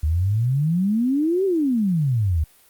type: exponential two-way sweep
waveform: sine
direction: up then down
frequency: 73.2 to 398.1 to 73.2 Hz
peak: -17 dBFS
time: 0.03-2.44 s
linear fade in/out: 5 ms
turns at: 1.45 s
effects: white hiss -54 dBFS RMS until 2.69 s + Opus 48 kbps